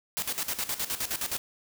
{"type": "noise with tremolo", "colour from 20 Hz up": "white", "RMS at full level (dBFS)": -30, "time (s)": [0.17, 1.38], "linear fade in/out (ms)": 0, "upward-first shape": "square", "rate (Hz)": 9.6, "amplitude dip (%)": 75, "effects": []}